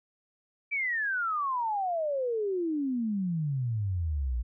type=exponential sweep; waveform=sine; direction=down; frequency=2349 to 56.2 Hz; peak=-27 dBFS; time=0.71-4.43 s; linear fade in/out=20 ms; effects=none